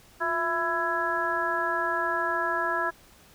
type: harmonic tone with a mistuned harmonic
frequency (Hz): 333.3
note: E4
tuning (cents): +19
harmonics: 1 / 2 / 3 / 4 / 5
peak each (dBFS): -35 / -32 / -30 / -31 / -29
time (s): 0.2-2.91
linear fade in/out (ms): 20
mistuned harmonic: 1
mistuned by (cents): +96
effects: pink hiss -55 dBFS RMS until 3.34 s